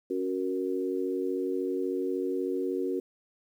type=chord; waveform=sine; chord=F# major; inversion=second; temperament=equal; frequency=277.2 / 370 / 466.2 Hz; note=C#4 / F#4 / A#4; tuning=0 / 0 / 0 cents; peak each=-33 / -30 / -34 dBFS; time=0.1-3 s; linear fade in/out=5 ms; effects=10-bit